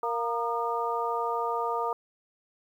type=harmonic tone with a mistuned harmonic; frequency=233.1 Hz; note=A#3; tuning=in tune; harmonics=2 / 3 / 4 / 5; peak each=-32 / -34 / -31 / -32 dBFS; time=0.03-1.93 s; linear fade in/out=2 ms; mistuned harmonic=5; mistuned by=+71 cents; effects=10-bit